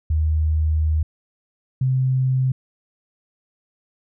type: tone pair in turn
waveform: sine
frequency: 78 / 130.21 Hz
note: D#2 / C3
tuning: +5 / -8 cents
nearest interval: major sixth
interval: 887 cents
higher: second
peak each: -16 dBFS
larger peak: neither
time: 0.1-1.03 / 1.81-2.52 s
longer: first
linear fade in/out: 5 ms
effects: none